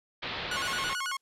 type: low-pass noise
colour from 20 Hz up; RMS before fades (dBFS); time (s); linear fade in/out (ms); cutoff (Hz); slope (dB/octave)
white; -36; 0.22-0.94; 10; 4100; 48
type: tone with vibrato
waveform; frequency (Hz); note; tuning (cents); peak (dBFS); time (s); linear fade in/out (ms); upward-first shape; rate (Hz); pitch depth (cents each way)
sawtooth; 1260; D#6; +21; -27; 0.51-1.17; 5; square; 9.1; 260
type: noise with exponential decay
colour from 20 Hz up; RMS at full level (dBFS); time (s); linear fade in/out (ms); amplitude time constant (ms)
white; -40; 0.65-1.21; 0; 120
effects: low-pass 10000 Hz 12 dB/octave